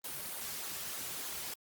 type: noise with flanger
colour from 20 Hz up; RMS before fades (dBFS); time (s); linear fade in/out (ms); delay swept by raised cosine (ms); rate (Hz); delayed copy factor
white; -41; 0.04-1.54; 5; 0.36 to 4.16; 3.3; -0.6
effects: Opus 32 kbps